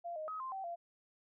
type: tone with pitch steps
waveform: sine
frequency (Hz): 689 / 622 / 1268 / 1047 / 771 / 687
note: F5 / D#5 / D#6 / C6 / G5 / F5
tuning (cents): -24 / -1 / +32 / +1 / -29 / -29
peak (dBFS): -39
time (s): 0.04-0.76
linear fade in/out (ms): 20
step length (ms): 120
effects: none